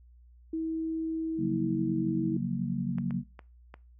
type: tone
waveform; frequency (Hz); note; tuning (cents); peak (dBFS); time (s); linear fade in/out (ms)
sine; 322.6; E4; -37; -29; 0.53-2.37; 5
type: chord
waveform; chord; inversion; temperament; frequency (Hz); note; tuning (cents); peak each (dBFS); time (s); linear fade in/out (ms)
sine; Gb major seventh; second; equal with one note detuned; 138.59 / 174.61 / 185.75 / 233.1; Db3 / F3 / Gb3 / Bb3; 0 / 0 / +7 / 0; -34 / -38 / -32 / -33; 1.37-3.24; 50
type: clicks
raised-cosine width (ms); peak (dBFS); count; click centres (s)
0.5; -30; 4; 2.984 / 3.108 / 3.392 / 3.741
effects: noise-tail reverb RT60 0.3 s tail -21 dB re dry + added 60 Hz sine -53 dBFS peak until 3.99 s